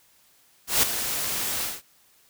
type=noise with ADSR envelope; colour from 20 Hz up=white; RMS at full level=-18 dBFS; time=0.67-1.82 s; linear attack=160 ms; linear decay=6 ms; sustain=-10 dB; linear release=190 ms; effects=white hiss -60 dBFS RMS until 2.29 s